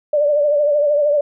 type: tone with vibrato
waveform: sine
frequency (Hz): 587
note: D5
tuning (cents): -1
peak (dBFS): -12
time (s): 0.13-1.21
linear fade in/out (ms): 5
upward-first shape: triangle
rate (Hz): 13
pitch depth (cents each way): 65
effects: none